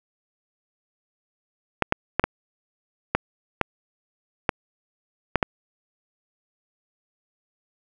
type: clicks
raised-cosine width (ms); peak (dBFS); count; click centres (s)
0.5; -3; 9; 1.823 / 1.924 / 2.196 / 2.24 / 3.15 / 3.613 / 4.492 / 5.357 / 5.428
effects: none